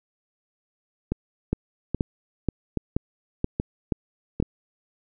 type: two click trains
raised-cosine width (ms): 3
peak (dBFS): -9 / -11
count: 7 / 5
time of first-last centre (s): 1.53-4.401 / 1.12-4.426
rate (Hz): 2.09 / 1.21
effects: none

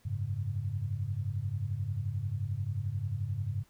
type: chord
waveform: sine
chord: F# suspended second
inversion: none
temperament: equal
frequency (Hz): 92.5 / 103.83 / 138.59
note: F#2 / G#2 / C#3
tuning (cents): 0 / 0 / 0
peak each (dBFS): -37 / -33 / -38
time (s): 0.05-3.64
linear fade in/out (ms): 10
effects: pink hiss -66 dBFS RMS until 3.69 s

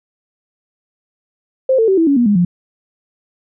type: tone with pitch steps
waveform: sine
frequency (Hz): 524 / 448.3 / 383.6 / 328.2 / 280.8 / 240.3 / 205.6 / 175.88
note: C5 / A4 / G4 / E4 / C#4 / B3 / G#3 / F3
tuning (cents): +2 / +32 / -37 / -8 / +22 / -47 / -17 / +13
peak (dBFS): -9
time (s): 1.69-2.45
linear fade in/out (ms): 5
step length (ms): 95
effects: none

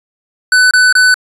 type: tone bursts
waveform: square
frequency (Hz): 1500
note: F#6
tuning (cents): +23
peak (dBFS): -6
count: 3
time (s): 0.52-1.142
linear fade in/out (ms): 2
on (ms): 190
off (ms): 26
effects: resampled to 24000 Hz

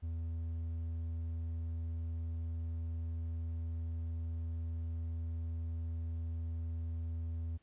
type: tone with hard clipping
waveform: sine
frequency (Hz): 82.41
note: E2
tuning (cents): 0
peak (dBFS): -37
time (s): 0.02-7.58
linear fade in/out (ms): 20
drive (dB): 3
effects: pink hiss -75 dBFS RMS until 7.62 s + resampled to 8000 Hz

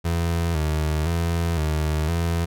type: tone with vibrato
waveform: 30% pulse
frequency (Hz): 80.6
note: E2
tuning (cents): -38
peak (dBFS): -18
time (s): 0.04-2.46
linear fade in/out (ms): 20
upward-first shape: square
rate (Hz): 0.98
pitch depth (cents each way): 77
effects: none

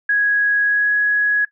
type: tone with pitch glide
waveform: sine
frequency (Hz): 1661.2 to 1673.7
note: G#6 to G#6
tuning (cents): 0 to +13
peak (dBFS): -13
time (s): 0.09-1.45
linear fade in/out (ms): 5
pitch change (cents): +13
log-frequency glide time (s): 0.64-0.92
effects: noise-tail reverb RT60 0.1 s tail -18 dB re dry

